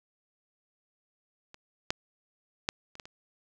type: clicks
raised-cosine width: 0.2 ms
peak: -30 / -10 / -10 / -30 / -23 / -29 dBFS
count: 6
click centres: 1.544 / 1.905 / 2.689 / 2.954 / 2.998 / 3.055 s
effects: none